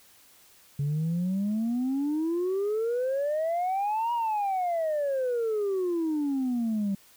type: exponential two-way sweep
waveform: sine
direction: up then down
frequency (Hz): 139 to 960 to 193.2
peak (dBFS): -23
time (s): 0.79-6.95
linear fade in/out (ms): 5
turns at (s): 4.13
effects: tanh soft clip ceiling -23 dBFS + white hiss -57 dBFS RMS until 7.16 s